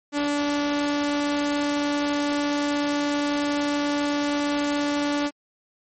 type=tone; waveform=sawtooth; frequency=290 Hz; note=D4; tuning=22 cents flat; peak=-18 dBFS; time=0.12-5.31 s; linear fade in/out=50 ms; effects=MP3 32 kbps